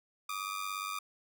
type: ring-modulated tone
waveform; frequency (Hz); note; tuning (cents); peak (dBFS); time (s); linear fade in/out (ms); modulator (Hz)
sawtooth; 1203; D6; +41; -29; 0.29-0.99; 5; 48.6
effects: none